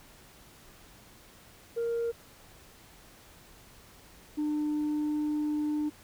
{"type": "tone pair in turn", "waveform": "sine", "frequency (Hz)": [466.2, 300.1], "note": ["A#4", "D4"], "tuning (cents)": [0, 38], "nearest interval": "minor sixth", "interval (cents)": 762, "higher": "first", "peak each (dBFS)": [-26, -25], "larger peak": "second", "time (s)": [[1.76, 2.12], [4.37, 5.9]], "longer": "second", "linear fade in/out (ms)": 20, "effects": ["tanh soft clip ceiling -26 dBFS", "pink hiss -55 dBFS RMS until 6.03 s"]}